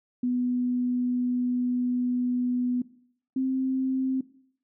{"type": "tone pair in turn", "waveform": "sine", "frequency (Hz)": [247.6, 262.3], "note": ["B3", "C4"], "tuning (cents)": [5, 4], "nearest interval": "minor second", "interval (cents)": 99, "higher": "second", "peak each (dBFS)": -23, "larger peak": "neither", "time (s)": [[0.23, 2.82], [3.36, 4.21]], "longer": "first", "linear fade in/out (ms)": 5, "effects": ["noise-tail reverb RT60 0.6 s tail -18 dB re dry"]}